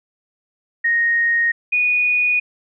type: tone pair in turn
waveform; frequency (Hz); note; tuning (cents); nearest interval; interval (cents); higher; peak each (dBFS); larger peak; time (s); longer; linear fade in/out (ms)
sine; 1864.7 / 2466; A#6 / D#7; 0 / -16; perfect fourth; 484; second; -14; neither; 0.84-1.52 / 1.72-2.4; neither; 10
effects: none